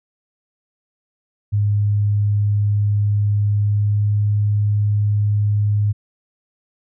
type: tone with pitch glide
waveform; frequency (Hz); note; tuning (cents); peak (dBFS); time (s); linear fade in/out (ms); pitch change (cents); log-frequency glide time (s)
sine; 103.2 to 103.86; G#2 to G#2; -10 to +1; -14; 1.52-5.93; 20; +11; 3.51-4.14
effects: none